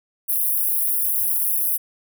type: high-pass noise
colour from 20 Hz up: white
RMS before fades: -21 dBFS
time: 0.28-1.78 s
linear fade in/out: 20 ms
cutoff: 9900 Hz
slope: 96 dB/octave
effects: none